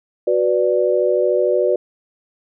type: chord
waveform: sine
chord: B minor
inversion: second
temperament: equal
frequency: 370 / 493.9 / 587.3 Hz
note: F#4 / B4 / D5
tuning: 0 / 0 / 0 cents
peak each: -18 dBFS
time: 0.27-1.76 s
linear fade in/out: 5 ms
effects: none